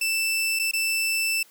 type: tone with dropouts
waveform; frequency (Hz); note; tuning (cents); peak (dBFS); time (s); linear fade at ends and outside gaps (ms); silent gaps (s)
sawtooth; 2656; E7; +12; -19; 0.01-1.43; 5; 0.591-0.595 / 0.713-0.734
effects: white hiss -55 dBFS RMS until 1.5 s + high-pass 200 Hz 12 dB/octave